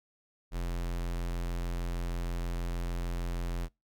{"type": "tone", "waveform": "square", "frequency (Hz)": 43.21, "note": "F1", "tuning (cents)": -18, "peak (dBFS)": -32, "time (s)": [0.51, 3.69], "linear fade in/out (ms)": 50, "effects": ["noise-tail reverb RT60 0.2 s tail -25 dB re dry"]}